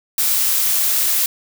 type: noise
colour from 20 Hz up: blue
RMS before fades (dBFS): -17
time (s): 0.18-1.26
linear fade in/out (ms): 2
effects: none